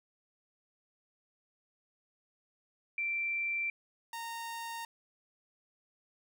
sine / sawtooth tone pair in turn, 2349 / 923.4 Hz, D7 / A#5, 0 / -17 cents, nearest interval octave + major third, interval 1617 cents, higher first, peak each -31 / -35 dBFS, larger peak first, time 2.98-3.7 / 4.13-4.85 s, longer neither, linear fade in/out 2 ms, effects none

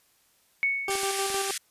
sine tone with exponential decay, 2217 Hz, C#7, in tune, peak -20 dBFS, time 0.63-1.42 s, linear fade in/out 0 ms, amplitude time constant 170 ms
20% pulse tone with tremolo, 392 Hz, G4, in tune, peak -22 dBFS, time 0.88-1.51 s, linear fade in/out 2 ms, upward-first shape square, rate 6.5 Hz, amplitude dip 40%
clicks, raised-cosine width 1 ms, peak -27 dBFS, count 5, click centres 0.895 / 0.954 / 1.033 / 1.302 / 1.345 s
white band-pass noise, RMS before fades -33 dBFS, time 0.9-1.58 s, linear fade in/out 5 ms, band 1500 to 11000 Hz, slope 48 dB/octave
effects white hiss -65 dBFS RMS until 1.7 s + resampled to 32000 Hz

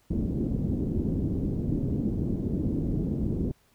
white low-pass noise, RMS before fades -28 dBFS, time 0.1-3.52 s, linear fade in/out 10 ms, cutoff 300 Hz, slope 24 dB/octave, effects pink hiss -65 dBFS RMS until 3.74 s

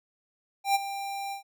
square tone with ADSR envelope, 792 Hz, G5, 18 cents sharp, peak -20 dBFS, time 0.64-1.43 s, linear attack 110 ms, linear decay 24 ms, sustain -13 dB, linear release 110 ms, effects none

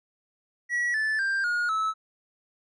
triangle tone with pitch steps, 1928 / 1747.7 / 1584.2 / 1436 / 1301.7 Hz, B6 / A6 / G6 / F6 / E6, -42 / -12 / +18 / +48 / -22 cents, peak -22 dBFS, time 0.69-1.94 s, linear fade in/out 50 ms, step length 250 ms, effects resampled to 22050 Hz

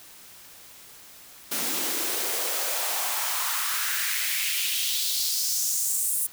white noise with high-pass filter sweep, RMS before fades -27 dBFS, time 1.51-6.27 s, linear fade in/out 10 ms, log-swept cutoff 220 to 10000 Hz, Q 2.5, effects white hiss -48 dBFS RMS until 6.32 s

